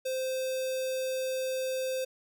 square tone with notch filter, 520 Hz, C5, 11 cents flat, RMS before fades -32 dBFS, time 0.05-2.05 s, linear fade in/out 10 ms, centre 1300 Hz, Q 0.83, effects none

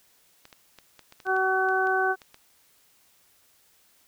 clicks, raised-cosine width 0.2 ms, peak -29 dBFS, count 12, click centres 0.454 / 0.528 / 0.787 / 0.993 / 1.124 / 1.202 / 1.267 / 1.365 / 1.688 / 1.871 / 2.218 / 2.344 s
harmonic tone, 377.9 Hz, F#4, 37 cents sharp, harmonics 1 / 2 / 3 / 4, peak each -27 / -26 / -32 / -25 dBFS, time 1.25-2.16 s, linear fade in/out 50 ms
effects white hiss -62 dBFS RMS until 4.07 s

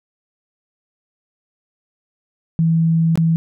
sine tone with dropouts, 163.8 Hz, E3, 11 cents flat, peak -12 dBFS, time 2.59-3.36 s, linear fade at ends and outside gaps 0 ms, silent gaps 3.156-3.175 s, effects none

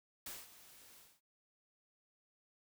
white noise with ADSR envelope, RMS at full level -45 dBFS, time 0.26-1.21 s, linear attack 4 ms, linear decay 200 ms, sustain -15 dB, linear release 230 ms, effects none

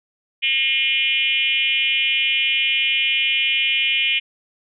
sine tone with frequency modulation, 2700 Hz, E7, 41 cents sharp, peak -16 dBFS, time 0.42-4.2 s, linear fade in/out 20 ms, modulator 277 Hz, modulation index 1.8, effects none

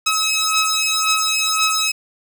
10% pulse beating tone pair, 1283 / 1284.9 Hz, E6 / E6, -47 / -45 cents, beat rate 1.9 Hz, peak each -11 dBFS, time 0.06-1.92 s, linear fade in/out 10 ms, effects none

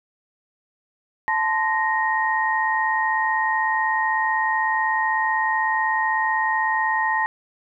sine tone cluster, 877 / 1033 / 1865 Hz, A5 / C6 / A#6, -6 / -22 / 0 cents, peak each -22 / -27 / -22 dBFS, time 1.28-7.26 s, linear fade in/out 0 ms, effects none

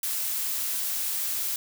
blue noise, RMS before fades -29 dBFS, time 0.03-1.56 s, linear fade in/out 2 ms, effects none

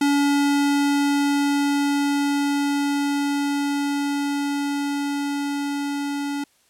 square tone with level ramp, 284.6 Hz, C#4, 46 cents sharp, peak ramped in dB -17 to -25 dBFS, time 0.01-6.44 s, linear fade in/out 5 ms, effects white hiss -61 dBFS RMS until 6.69 s + low-pass 11000 Hz 12 dB/octave

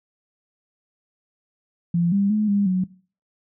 sine tone with pitch steps, 171.6 / 199.2 / 212.7 / 201.7 / 184.8 Hz, F3 / G3 / G#3 / G3 / F#3, -30 / +28 / +42 / +50 / -2 cents, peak -17 dBFS, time 1.94-2.84 s, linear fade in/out 5 ms, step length 180 ms, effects noise-tail reverb RT60 0.4 s tail -20 dB re dry

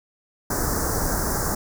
pink band-stop noise, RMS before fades -24 dBFS, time 0.5-1.55 s, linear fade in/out 5 ms, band 1700 to 5200 Hz, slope 48 dB/octave, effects none

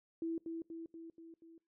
sine tone with echo, 329.6 Hz, E4, in tune, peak -35 dBFS, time 0.22-0.38 s, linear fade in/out 2 ms, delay 240 ms, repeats 5, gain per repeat -4 dB, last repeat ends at 1.58 s, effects noise-tail reverb RT60 0.3 s tail -24 dB re dry

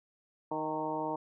harmonic tone with a mistuned harmonic, 155.9 Hz, D#3, 4 cents sharp, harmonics 1 / 2 / 3 / 4 / 5 / 6 / 7, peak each -47 / -38 / -40 / -39 / -41 / -36 / -46 dBFS, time 0.51-1.16 s, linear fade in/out 5 ms, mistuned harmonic 6, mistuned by -27 cents, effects none

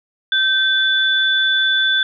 sine tone pair together, 1553 / 3479 Hz, G6 / A7, -17 / -20 cents, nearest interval octave + major second, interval 1397 cents, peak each -16 dBFS, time 0.32-2.03 s, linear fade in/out 2 ms, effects none

